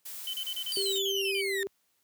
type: noise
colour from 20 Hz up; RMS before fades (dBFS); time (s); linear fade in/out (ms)
blue; -41; 0.05-0.99; 10
type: tone bursts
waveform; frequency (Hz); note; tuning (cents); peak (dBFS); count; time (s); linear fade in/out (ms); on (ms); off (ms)
sine; 3052; G7; -47; -32; 12; 0.27-1.412; 2; 64; 34
type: exponential sweep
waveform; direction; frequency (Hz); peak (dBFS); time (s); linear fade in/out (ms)
35% pulse; down; 4782 to 1800; -29; 0.72-1.63; 0
type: tone with vibrato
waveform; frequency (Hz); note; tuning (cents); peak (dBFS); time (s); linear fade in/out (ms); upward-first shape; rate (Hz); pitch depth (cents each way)
sine; 392; G4; 0; -31; 0.77-1.67; 0; sine; 3.6; 8
effects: white hiss -73 dBFS RMS until 2.03 s + high-pass 60 Hz 12 dB/octave